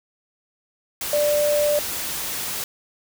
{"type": "tone in noise", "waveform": "sine", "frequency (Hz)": 590, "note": "D5", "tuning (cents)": 8, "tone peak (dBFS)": -17, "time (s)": [1.13, 1.79], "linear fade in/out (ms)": 2, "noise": "white", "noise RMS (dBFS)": -28, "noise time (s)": [1.01, 2.64], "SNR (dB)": 8, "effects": []}